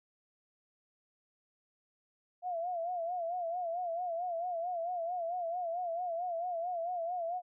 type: tone with vibrato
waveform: sine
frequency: 694 Hz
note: F5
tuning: 11 cents flat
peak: -33 dBFS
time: 2.42-7.42 s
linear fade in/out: 50 ms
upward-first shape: sine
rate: 4.5 Hz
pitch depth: 91 cents each way
effects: none